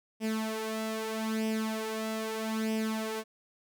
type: tone with flanger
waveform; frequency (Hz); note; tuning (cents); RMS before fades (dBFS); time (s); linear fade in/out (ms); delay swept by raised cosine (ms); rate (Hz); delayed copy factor
sawtooth; 220; A3; 0; -33; 0.2-3.24; 50; 0.36 to 3.06; 0.79; +0.7
effects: none